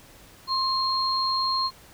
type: tone pair together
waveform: sine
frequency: 1057 / 4228 Hz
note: C6 / C8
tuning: +17 / +17 cents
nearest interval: 2 octaves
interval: 2400 cents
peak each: -25 dBFS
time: 0.47-1.71 s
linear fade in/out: 50 ms
effects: pink hiss -51 dBFS RMS until 1.93 s